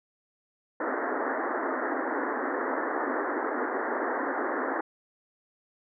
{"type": "band-pass noise", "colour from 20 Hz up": "pink", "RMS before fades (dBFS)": -30, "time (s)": [0.8, 4.81], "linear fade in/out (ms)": 5, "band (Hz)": [250, 1900], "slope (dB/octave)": 96, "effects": []}